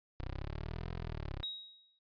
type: linear two-way sweep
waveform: 15% pulse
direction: up then down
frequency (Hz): 30.87 to 43.44 to 32.1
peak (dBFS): -33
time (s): 0.2-1.43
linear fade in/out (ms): 0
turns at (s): 0.93
type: tone with exponential decay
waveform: sine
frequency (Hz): 3801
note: A#7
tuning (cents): +33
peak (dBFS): -35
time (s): 1.43-1.99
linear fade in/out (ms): 5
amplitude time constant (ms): 120
effects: noise-tail reverb RT60 0.1 s tail -24 dB re dry + resampled to 11025 Hz